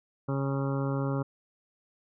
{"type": "harmonic tone", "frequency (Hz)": 137.3, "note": "C#3", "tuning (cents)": -16, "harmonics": [1, 2, 3, 4, 6, 7, 8, 9, 10], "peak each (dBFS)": [-29, -33, -37, -37, -44, -45, -44, -44, -45], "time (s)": [0.28, 1.23], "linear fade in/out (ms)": 10, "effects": []}